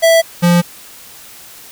square tone pair in turn, 659.3 / 174.02 Hz, E5 / F3, 0 / -6 cents, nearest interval octave + major seventh, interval 2306 cents, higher first, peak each -7 / -8 dBFS, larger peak first, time 0.02-0.22 / 0.42-0.62 s, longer neither, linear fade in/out 20 ms, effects white hiss -37 dBFS RMS until 1.71 s

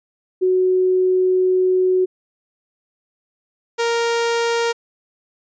sine / sawtooth tone pair in turn, 370 / 466.2 Hz, F#4 / A#4, 0 / 0 cents, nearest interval major third, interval 400 cents, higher second, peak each -13 dBFS, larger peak neither, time 0.41-2.06 / 3.78-4.73 s, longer first, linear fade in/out 20 ms, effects resampled to 16000 Hz

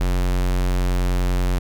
square tone, 45.21 Hz, F#1, 39 cents flat, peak -18 dBFS, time 0-1.59 s, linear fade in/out 10 ms, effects none

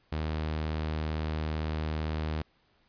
sawtooth tone, 77.78 Hz, D#2, in tune, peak -26 dBFS, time 0.12-2.42 s, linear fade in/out 5 ms, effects pink hiss -68 dBFS RMS until 2.88 s + resampled to 11025 Hz

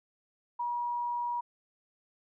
sine tone, 960 Hz, B5, 49 cents flat, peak -30 dBFS, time 0.59-1.41 s, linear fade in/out 10 ms, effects none

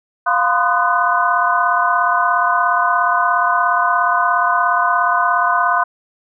sine tone cluster, 702 / 1005 / 1042 / 1234 / 1497 Hz, F5 / B5 / C6 / D#6 / F#6, +9 / +30 / -7 / -15 / +20 cents, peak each -19 dBFS, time 0.26-5.84 s, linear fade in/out 10 ms, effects none

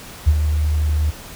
sine tone with ADSR envelope, 75.9 Hz, D#2, 42 cents flat, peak -7 dBFS, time 0.26-1.11 s, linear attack 21 ms, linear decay 53 ms, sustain -8 dB, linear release 14 ms, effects pink hiss -37 dBFS RMS until 1.35 s

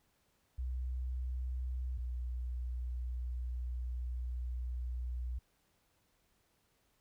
sine tone pair in turn, 63 / 61.35 Hz, B1 / B1, +35 / -11 cents, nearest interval unison, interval 46 cents, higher first, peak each -34 / -35 dBFS, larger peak first, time 0.58-1.98 / 1.98-5.39 s, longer second, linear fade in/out 10 ms, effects tanh soft clip ceiling -30 dBFS + pink hiss -75 dBFS RMS until 7 s

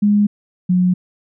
sine tone pair in turn, 206.4 / 181.18 Hz, G#3 / F#3, -10 / -36 cents, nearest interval major second, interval 226 cents, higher first, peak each -10 / -11 dBFS, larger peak first, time 0.02-0.27 / 0.69-0.94 s, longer neither, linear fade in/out 10 ms, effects none

